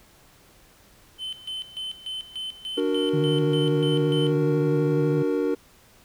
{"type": "tone with tremolo", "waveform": "triangle", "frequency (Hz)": 3060, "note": "G7", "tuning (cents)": -42, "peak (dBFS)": -28, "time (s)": [1.18, 4.33], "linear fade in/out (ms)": 50, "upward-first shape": "square", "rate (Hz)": 3.4, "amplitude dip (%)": 80}
{"type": "chord", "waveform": "triangle", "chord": "D augmented", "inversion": "none", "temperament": "equal", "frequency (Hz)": [293.7, 370, 466.2], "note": ["D4", "F#4", "A#4"], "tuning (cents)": [0, 0, 0], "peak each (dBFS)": [-24, -25, -23], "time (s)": [2.77, 5.55], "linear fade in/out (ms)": 10}
{"type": "tone with vibrato", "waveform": "triangle", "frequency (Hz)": 150, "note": "D3", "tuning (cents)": 37, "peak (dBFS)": -21, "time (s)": [3.13, 5.23], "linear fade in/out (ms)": 10, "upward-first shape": "triangle", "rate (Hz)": 12, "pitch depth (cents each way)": 72}
{"effects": ["pink hiss -55 dBFS RMS until 6.04 s"]}